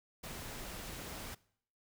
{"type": "noise", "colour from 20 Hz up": "pink", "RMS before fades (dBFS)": -45, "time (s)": [0.23, 1.35], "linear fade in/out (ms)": 10, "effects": ["noise-tail reverb RT60 0.6 s tail -21 dB re dry"]}